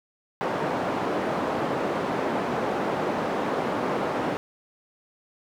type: band-pass noise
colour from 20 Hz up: white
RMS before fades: -27 dBFS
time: 0.41-4.37 s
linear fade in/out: 0 ms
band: 190 to 760 Hz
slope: 12 dB/octave
effects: none